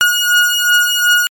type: beating tone pair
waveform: 30% pulse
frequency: 1442 / 1444.7 Hz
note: F#6 / F#6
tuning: -45 / -42 cents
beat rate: 2.7 Hz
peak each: -10 dBFS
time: 0.01-1.27 s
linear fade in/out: 0 ms
effects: MP3 96 kbps